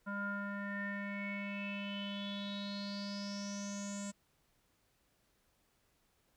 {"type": "tone with low-pass filter sweep", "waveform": "square", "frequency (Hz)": 201.2, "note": "G3", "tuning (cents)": 45, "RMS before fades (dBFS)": -41, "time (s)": [0.06, 4.12], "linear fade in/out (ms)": 20, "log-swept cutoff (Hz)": [1300, 7600], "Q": 9.9, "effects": ["pink hiss -75 dBFS RMS until 6.36 s"]}